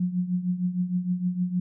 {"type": "tone with tremolo", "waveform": "sine", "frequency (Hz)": 180, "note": "F#3", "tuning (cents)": -47, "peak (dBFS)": -20, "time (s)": [0, 1.6], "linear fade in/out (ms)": 5, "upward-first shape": "triangle", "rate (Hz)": 6.5, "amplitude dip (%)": 80, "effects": []}